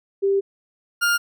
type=tone pair in turn; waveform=sine / 40% pulse; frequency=394 / 1409.3 Hz; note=G4 / F6; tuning=+9 / +15 cents; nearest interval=octave + minor seventh; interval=2206 cents; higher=second; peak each=-16 dBFS; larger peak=neither; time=0.22-0.41 / 1.01-1.18 s; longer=first; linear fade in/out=20 ms; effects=none